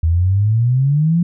sine exponential sweep, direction up, 79.1 to 176.2 Hz, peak -11 dBFS, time 0.03-1.23 s, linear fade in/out 5 ms, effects none

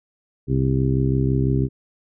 harmonic tone, 66 Hz, C2, 16 cents sharp, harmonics 1 / 2 / 3 / 4 / 5 / 6, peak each -25 / -19 / -29 / -25 / -28 / -27 dBFS, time 0.47-1.69 s, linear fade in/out 50 ms, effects none

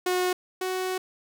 sawtooth tone pair in turn, 363.8 / 371.7 Hz, F#4 / F#4, -29 / +8 cents, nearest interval unison, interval 37 cents, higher second, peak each -19 / -23 dBFS, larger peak first, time 0.06-0.33 / 0.61-0.98 s, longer second, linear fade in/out 5 ms, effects none

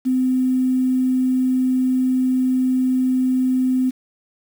sine tone with quantisation, 256.5 Hz, C4, 34 cents flat, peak -15 dBFS, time 0.05-3.91 s, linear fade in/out 20 ms, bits 7, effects none

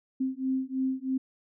sine beating tone pair, 261 / 264.1 Hz, C4 / C4, -4 / +16 cents, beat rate 3.1 Hz, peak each -30 / -30 dBFS, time 0.2-1.18 s, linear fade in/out 10 ms, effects none

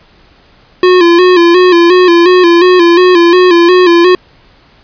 square tone with vibrato, 353 Hz, F4, 19 cents sharp, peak -3 dBFS, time 0.83-4.15 s, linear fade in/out 2 ms, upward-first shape square, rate 2.8 Hz, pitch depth 57 cents each way, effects pink hiss -44 dBFS RMS until 4.83 s + resampled to 11025 Hz

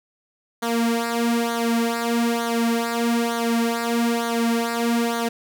sawtooth tone with flanger, 233.1 Hz, A#3, in tune, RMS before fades -22 dBFS, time 0.62-5.29 s, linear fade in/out 10 ms, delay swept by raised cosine 0.38 to 3.98 ms, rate 1.1 Hz, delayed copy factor -0.75, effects none

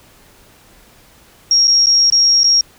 sine tone with dropouts, 5588 Hz, F8, in tune, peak -8 dBFS, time 1.51-2.61 s, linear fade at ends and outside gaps 2 ms, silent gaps 1.673-1.678 / 1.86-1.868 / 2.101-2.123 / 2.434-2.442 s, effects pink hiss -47 dBFS RMS until 2.78 s

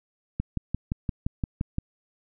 click train, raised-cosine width 5 ms, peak -14 dBFS, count 9, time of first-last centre 0.4-1.784 s, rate 5.78 Hz, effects none

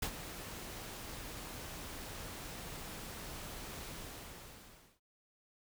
pink noise with ADSR envelope, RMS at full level -35 dBFS, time 0.02-5 s, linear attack 8 ms, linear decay 72 ms, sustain -11 dB, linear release 1100 ms, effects none

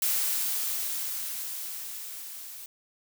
blue noise with level ramp, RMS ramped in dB -26 to -43 dBFS, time 0.02-2.66 s, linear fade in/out 2 ms, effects none

